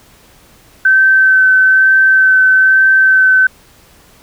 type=tone with vibrato; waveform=sine; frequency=1537 Hz; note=G6; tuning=35 cents flat; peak=-5 dBFS; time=0.85-3.47 s; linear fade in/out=5 ms; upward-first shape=sine; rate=1.1 Hz; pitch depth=14 cents each way; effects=pink hiss -45 dBFS RMS until 4.22 s